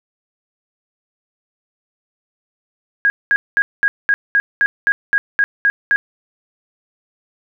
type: tone bursts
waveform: sine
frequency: 1639 Hz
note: G#6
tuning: 23 cents flat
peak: -10 dBFS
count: 12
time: 3.05-5.96 s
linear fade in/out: 0 ms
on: 50 ms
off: 210 ms
effects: none